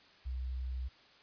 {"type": "tone with vibrato", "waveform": "sine", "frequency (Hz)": 63.6, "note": "C2", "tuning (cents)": -48, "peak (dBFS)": -35, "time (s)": [0.25, 0.89], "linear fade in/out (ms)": 20, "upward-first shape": "triangle", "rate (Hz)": 12, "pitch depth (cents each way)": 10, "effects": ["white hiss -61 dBFS RMS until 1.22 s", "resampled to 11025 Hz"]}